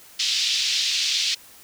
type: band-pass noise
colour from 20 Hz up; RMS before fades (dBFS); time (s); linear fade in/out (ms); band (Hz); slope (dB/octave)
pink; -23; 0.19-1.35; 10; 3100 to 5400; 24
effects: white hiss -48 dBFS RMS until 1.63 s